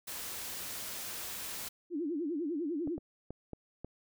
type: noise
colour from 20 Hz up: white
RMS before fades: -41 dBFS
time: 0.07-1.69 s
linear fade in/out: 10 ms
type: tone with vibrato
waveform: sine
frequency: 315.8 Hz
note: D#4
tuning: 26 cents sharp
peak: -32 dBFS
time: 1.9-2.99 s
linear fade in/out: 50 ms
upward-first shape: sine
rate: 10 Hz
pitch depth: 210 cents each way
type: clicks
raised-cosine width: 2 ms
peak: -28 dBFS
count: 5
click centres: 2.875 / 2.98 / 3.306 / 3.533 / 3.846 s
effects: none